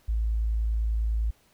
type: tone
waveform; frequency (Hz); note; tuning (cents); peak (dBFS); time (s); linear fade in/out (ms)
sine; 55; A1; 0; -23; 0.08-1.31; 10
effects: pink hiss -63 dBFS RMS until 1.53 s